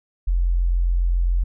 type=tone; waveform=sine; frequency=43.65 Hz; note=F1; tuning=in tune; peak=-16 dBFS; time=0.27-1.44 s; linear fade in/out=10 ms; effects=none